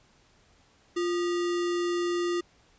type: tone with sample-and-hold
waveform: sine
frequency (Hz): 348.9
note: F4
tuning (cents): -2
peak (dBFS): -25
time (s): 0.96-2.41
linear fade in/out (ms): 10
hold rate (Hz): 1575
effects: pink hiss -62 dBFS RMS until 2.78 s + resampled to 16000 Hz